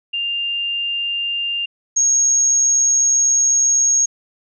sine tone pair in turn, 2798 / 6558 Hz, F7 / G#8, +3 / -23 cents, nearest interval octave + minor third, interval 1474 cents, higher second, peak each -19 / -12 dBFS, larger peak second, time 0.13-1.66 / 1.96-4.06 s, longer second, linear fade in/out 10 ms, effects none

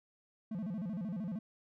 triangle tone with vibrato, 194.9 Hz, G3, 10 cents flat, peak -34 dBFS, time 0.51-1.39 s, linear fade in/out 5 ms, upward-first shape square, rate 13 Hz, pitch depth 210 cents each way, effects none

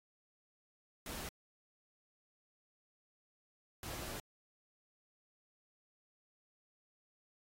pink noise bursts at uneven times, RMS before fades -45 dBFS, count 2, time 1.06-1.29 / 3.83-4.2 s, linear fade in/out 2 ms, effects AAC 48 kbps

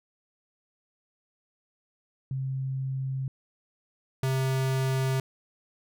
sine / square tone pair in turn, 133.1 / 132.33 Hz, C3 / C3, +30 / +20 cents, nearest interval unison, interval 10 cents, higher first, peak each -28 / -25 dBFS, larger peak second, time 2.31-3.28 / 4.23-5.2 s, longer neither, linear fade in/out 2 ms, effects none

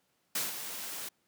white noise with ADSR envelope, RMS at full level -31 dBFS, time 0.35-1.09 s, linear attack 6 ms, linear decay 170 ms, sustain -9 dB, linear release 9 ms, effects pink hiss -74 dBFS RMS until 1.27 s + high-pass 150 Hz 12 dB/octave

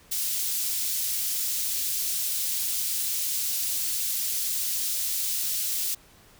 white high-pass noise, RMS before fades -28 dBFS, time 0.11-5.95 s, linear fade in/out 10 ms, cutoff 4000 Hz, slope 12 dB/octave, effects pink hiss -55 dBFS RMS until 6.39 s

